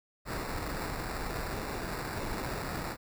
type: noise with sample-and-hold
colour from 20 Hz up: pink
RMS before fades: -36 dBFS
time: 0.25-2.97 s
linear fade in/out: 50 ms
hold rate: 3150 Hz
effects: none